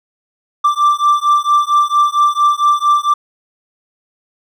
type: beating tone pair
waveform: triangle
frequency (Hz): 1174.7 / 1179.1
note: D6 / D6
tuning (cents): 0 / +7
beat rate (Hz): 4.4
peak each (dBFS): -11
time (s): 0.64-3.14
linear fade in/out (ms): 10
effects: none